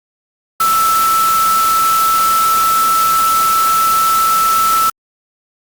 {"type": "tone in noise", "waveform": "sine", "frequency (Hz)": 1319, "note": "E6", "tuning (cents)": 1, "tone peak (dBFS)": -10, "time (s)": [0.6, 4.9], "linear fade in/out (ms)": 5, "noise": "white", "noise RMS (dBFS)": -20, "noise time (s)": [0.6, 4.9], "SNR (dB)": 7, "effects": ["Opus 48 kbps"]}